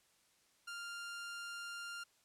sawtooth tone, 1396.9 Hz, F6, in tune, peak -40 dBFS, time 0.67-2.04 s, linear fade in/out 10 ms, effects white hiss -72 dBFS RMS until 2.24 s + low-pass 10000 Hz 12 dB/octave

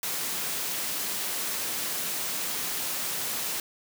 white high-pass noise, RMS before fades -31 dBFS, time 0.03-3.6 s, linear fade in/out 2 ms, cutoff 120 Hz, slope 24 dB/octave, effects none

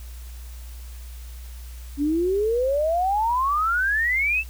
sine exponential sweep, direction up, 277.2 to 2697 Hz, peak -19 dBFS, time 1.97-4.44 s, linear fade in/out 50 ms, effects added 60 Hz sine -35 dBFS peak until 4.49 s + white hiss -49 dBFS RMS until 4.49 s

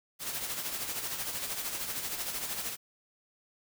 white noise with tremolo, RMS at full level -34 dBFS, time 0.19-2.77 s, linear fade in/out 50 ms, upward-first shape sine, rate 13 Hz, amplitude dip 50%, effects none

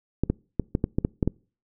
clicks, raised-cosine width 3 ms, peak -9 dBFS, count 9, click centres 0.236 / 0.3 / 0.597 / 0.751 / 0.841 / 0.985 / 1.049 / 1.228 / 1.276 s, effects noise-tail reverb RT60 0.4 s tail -26 dB re dry

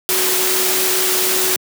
sine tone in noise, 372.2 Hz, F#4, 10 cents sharp, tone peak -23 dBFS, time 0.09-1.56 s, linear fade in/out 0 ms, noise white, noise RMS -17 dBFS, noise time 0.09-1.56 s, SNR -9 dB, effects high-pass 200 Hz 12 dB/octave

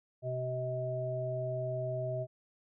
harmonic tone, 127.1 Hz, C3, 50 cents flat, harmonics 1 / 3 / 5, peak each -36 / -43 / -35 dBFS, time 0.22-2.27 s, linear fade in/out 50 ms, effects none

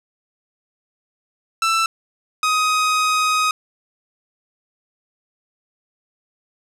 sawtooth tone pair in turn, 1330 / 1255.4 Hz, E6 / D#6, +15 / +15 cents, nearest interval minor second, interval 100 cents, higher first, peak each -12 dBFS, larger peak neither, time 1.62-1.86 / 2.43-3.51 s, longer second, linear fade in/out 2 ms, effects low-pass 9000 Hz 12 dB/octave + 9-bit

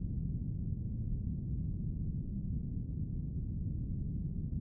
white low-pass noise, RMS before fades -37 dBFS, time 0-4.6 s, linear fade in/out 10 ms, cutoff 180 Hz, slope 24 dB/octave, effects none

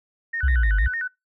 sine tone with vibrato, 1661.2 Hz, G#6, in tune, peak -24 dBFS, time 0.33-1.08 s, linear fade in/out 10 ms, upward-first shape square, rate 6.6 Hz, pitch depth 180 cents each way
sine linear two-way sweep, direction down then up, 69.3 to 49 to 65.7 Hz, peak -15 dBFS, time 0.43-0.88 s, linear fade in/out 10 ms, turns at 0.78 s
effects noise-tail reverb RT60 0.2 s tail -24 dB re dry + tanh soft clip ceiling -12 dBFS

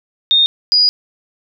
sine tone pair in turn, 3674 / 4904 Hz, A#7 / D#8, -26 / -26 cents, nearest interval perfect fourth, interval 500 cents, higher second, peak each -8 dBFS, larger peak neither, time 0.31-0.46 / 0.72-0.89 s, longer second, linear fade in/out 0 ms, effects none

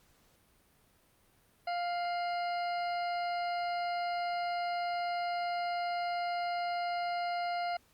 harmonic tone with a mistuned harmonic, 700 Hz, F5, 4 cents sharp, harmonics 1 / 2 / 3 / 4 / 6 / 7, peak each -32 / -43 / -44 / -50 / -48 / -52 dBFS, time 1.67-7.77 s, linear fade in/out 5 ms, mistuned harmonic 4, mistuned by +37 cents, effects pink hiss -67 dBFS RMS until 7.93 s + Opus 48 kbps

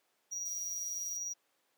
triangle tone with tremolo, 5760 Hz, F#8, 47 cents flat, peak -34 dBFS, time 0.31-1.34 s, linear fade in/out 20 ms, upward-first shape square, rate 20 Hz, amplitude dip 25%
violet noise, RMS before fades -50 dBFS, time 0.45-1.17 s, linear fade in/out 5 ms
effects pink hiss -75 dBFS RMS until 1.77 s + high-pass 400 Hz 12 dB/octave

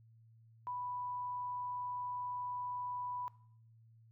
sine tone, 987.8 Hz, B5, in tune, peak -38 dBFS, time 0.67-3.28 s, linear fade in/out 0 ms, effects noise-tail reverb RT60 0.6 s tail -19 dB re dry + added 113 Hz sine -60 dBFS peak until 4.11 s

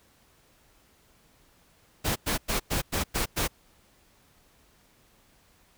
pink noise bursts, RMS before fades -27 dBFS, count 7, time 2.04-3.48 s, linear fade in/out 20 ms, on 120 ms, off 100 ms, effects pink hiss -62 dBFS RMS until 5.77 s

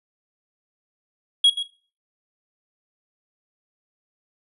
triangle tone with echo, 3308 Hz, G#7, 8 cents flat, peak -10 dBFS, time 1.44-1.5 s, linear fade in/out 5 ms, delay 130 ms, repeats 1, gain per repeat -11 dB, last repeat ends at 1.63 s, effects noise-tail reverb RT60 0.4 s tail -18 dB re dry + resampled to 32000 Hz

